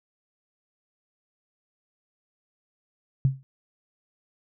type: tone with exponential decay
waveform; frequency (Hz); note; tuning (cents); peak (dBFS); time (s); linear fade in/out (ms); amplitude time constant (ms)
sine; 133.8; C3; +39; -14; 3.25-3.43; 0; 38
effects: none